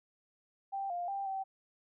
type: tone with pitch steps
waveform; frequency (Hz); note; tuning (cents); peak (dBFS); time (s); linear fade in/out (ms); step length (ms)
sine; 785 / 702 / 790 / 772; G5 / F5 / G5 / G5; +2 / +9 / +13 / -27; -34; 0.72-1.44; 20; 180
effects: none